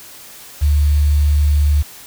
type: tone with quantisation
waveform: sine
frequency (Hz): 73.42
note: D2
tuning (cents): 0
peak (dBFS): -10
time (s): 0.61-1.83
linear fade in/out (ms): 20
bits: 6
effects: white hiss -38 dBFS RMS until 2.06 s